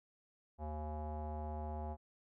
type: tone with low-pass filter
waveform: square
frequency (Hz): 76.3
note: D#2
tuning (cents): -33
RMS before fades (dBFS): -42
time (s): 0.58-1.97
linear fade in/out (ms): 50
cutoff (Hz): 780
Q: 6.9
effects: none